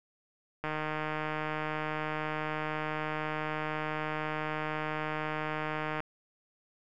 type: click train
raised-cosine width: 0.5 ms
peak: -19 dBFS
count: 827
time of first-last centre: 0.64-6.004 s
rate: 154 Hz
effects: none